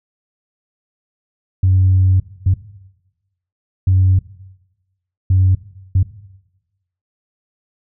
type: tone bursts at uneven times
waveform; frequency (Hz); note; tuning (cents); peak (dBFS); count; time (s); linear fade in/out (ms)
sine; 93.7; F#2; +22; -8; 5; 1.63-2.2 / 2.46-2.54 / 3.87-4.19 / 5.3-5.55 / 5.95-6.03; 5
effects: noise-tail reverb RT60 1.0 s tail -17 dB re dry + tanh soft clip ceiling -5 dBFS